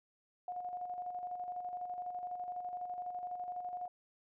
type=tone with tremolo; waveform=sine; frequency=720 Hz; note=F#5; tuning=47 cents flat; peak=-37 dBFS; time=0.48-3.88 s; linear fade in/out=2 ms; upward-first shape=square; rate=12 Hz; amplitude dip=45%; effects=none